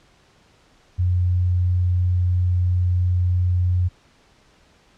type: tone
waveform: sine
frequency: 89.7 Hz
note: F2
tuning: 47 cents sharp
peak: -16 dBFS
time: 0.98-3.89 s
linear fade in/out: 20 ms
effects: pink hiss -56 dBFS RMS until 4.97 s + low-pass 6000 Hz 12 dB/octave